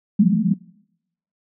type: band-pass noise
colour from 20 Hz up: white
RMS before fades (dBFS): -17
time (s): 0.19-0.54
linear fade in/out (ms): 5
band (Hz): 170 to 220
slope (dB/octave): 96
effects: noise-tail reverb RT60 0.8 s tail -21 dB re dry